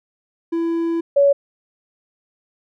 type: tone pair in turn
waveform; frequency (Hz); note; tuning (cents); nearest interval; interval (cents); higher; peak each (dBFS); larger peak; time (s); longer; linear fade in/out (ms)
triangle / sine; 333.5 / 563.3; E4 / C#5; +20 / +28; major sixth; 908; second; -16 / -10; second; 0.52-1.01 / 1.16-1.33; first; 10
effects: none